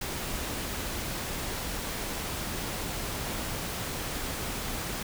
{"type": "noise", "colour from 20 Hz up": "pink", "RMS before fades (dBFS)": -34, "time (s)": [0.01, 5.03], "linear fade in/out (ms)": 5, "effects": []}